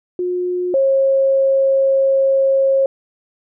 sine tone pair in turn, 359.4 / 540.4 Hz, F4 / C#5, +50 / -44 cents, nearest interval perfect fifth, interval 706 cents, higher second, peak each -17 / -11 dBFS, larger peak second, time 0.19-0.74 / 0.74-2.86 s, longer second, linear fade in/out 2 ms, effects none

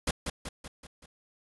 pink noise with echo, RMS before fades -28 dBFS, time 0.07-0.11 s, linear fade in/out 5 ms, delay 190 ms, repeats 5, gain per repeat -5 dB, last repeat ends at 1.06 s, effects resampled to 24000 Hz

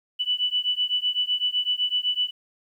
sine beating tone pair, 2968 / 2975.9 Hz, F#7 / F#7, +5 / +9 cents, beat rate 7.9 Hz, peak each -25 dBFS, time 0.19-2.31 s, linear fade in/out 20 ms, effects 10-bit

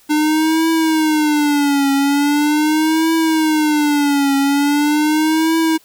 square tone with vibrato, 300 Hz, D4, 37 cents sharp, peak -13 dBFS, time 0.09-5.78 s, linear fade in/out 20 ms, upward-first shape triangle, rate 0.41 Hz, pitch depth 150 cents each way, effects white hiss -51 dBFS RMS until 5.84 s

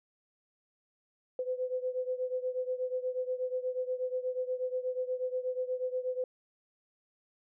sine beating tone pair, 505 / 513.3 Hz, B4 / C5, +39 / -33 cents, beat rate 8.3 Hz, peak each -33 / -36 dBFS, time 1.39-6.24 s, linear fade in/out 2 ms, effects none

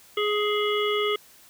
harmonic tone, 418.2 Hz, G#4, 12 cents sharp, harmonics 1 / 3 / 5 / 7 / 8, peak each -24 / -29 / -31 / -32 / -33 dBFS, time 0.17-1.16 s, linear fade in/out 5 ms, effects white hiss -53 dBFS RMS until 1.49 s

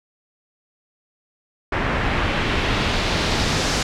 pink noise with low-pass filter sweep, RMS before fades -21 dBFS, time 1.72-3.83 s, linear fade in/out 5 ms, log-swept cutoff 1900 to 6100 Hz, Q 1.3, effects none

